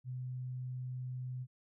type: tone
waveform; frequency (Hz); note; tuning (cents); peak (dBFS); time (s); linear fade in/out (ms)
sine; 126.9; B2; +47; -38; 0.04-1.47; 50
effects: none